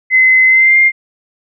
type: tone with pitch glide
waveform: sine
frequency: 2046 to 2111 Hz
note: C7 to C7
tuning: -39 to +15 cents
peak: -5 dBFS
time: 0.1-0.92 s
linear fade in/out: 50 ms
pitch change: +54 cents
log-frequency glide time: 0.47-0.78 s
effects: none